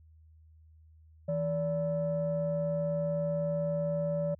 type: tone pair together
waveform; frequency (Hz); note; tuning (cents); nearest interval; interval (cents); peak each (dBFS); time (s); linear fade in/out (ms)
sine; 162.2 / 578; E3 / D5; -28 / -28; octave + minor seventh; 2200; -31 / -29; 1.28-4.35; 10
effects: tanh soft clip ceiling -23 dBFS + added 79 Hz sine -55 dBFS peak until 4.39 s